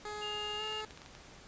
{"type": "tone with pitch glide", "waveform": "15% pulse", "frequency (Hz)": [420, 430.8], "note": ["G#4", "A4"], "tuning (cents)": [19, -37], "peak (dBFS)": -33, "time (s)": [0.05, 0.85], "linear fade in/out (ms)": 2, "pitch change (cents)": 44, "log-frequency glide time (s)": [0.57, 0.62]}
{"type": "tone", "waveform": "sine", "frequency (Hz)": 2822, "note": "F7", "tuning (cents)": 17, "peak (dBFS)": -38, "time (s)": [0.21, 0.82], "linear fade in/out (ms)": 20}
{"type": "clicks", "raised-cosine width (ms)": 0.2, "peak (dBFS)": -32, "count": 9, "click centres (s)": [0.638, 0.676, 0.726, 0.804, 0.908, 0.975, 1.018, 1.061, 1.151]}
{"effects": ["pink hiss -54 dBFS RMS until 1.47 s", "resampled to 16000 Hz"]}